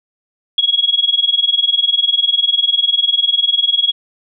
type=tone with tremolo; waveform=sine; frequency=3322 Hz; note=G#7; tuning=in tune; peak=-7 dBFS; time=0.58-3.92 s; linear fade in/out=2 ms; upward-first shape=triangle; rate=20 Hz; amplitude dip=100%; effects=none